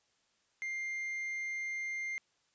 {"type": "tone with quantisation", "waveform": "triangle", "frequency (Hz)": 2100, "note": "C7", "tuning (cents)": 6, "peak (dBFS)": -34, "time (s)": [0.62, 2.18], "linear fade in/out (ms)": 0, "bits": 9, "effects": ["white hiss -74 dBFS RMS until 2.54 s", "resampled to 16000 Hz"]}